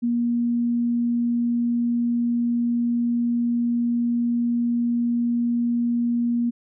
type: tone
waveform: sine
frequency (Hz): 237.6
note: A#3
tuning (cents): +33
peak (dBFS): -19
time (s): 0.02-6.51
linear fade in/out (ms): 20
effects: none